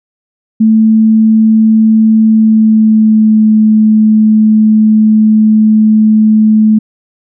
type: tone with pitch glide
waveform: sine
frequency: 220 to 216.3 Hz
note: A3 to A3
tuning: 0 to -29 cents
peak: -3 dBFS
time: 0.6-6.79 s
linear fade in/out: 10 ms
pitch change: -29 cents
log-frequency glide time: 2.25-3.49 s
effects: none